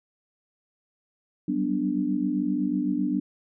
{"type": "chord", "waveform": "sine", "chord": "G major seventh", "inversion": "third", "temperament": "equal with one note detuned", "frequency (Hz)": [188.23, 196, 246.9, 293.7], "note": ["F#3", "G3", "B3", "D4"], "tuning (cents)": [30, 0, 0, 0], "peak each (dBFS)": [-31, -32, -28, -26], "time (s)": [1.48, 3.2], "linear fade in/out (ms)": 5, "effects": []}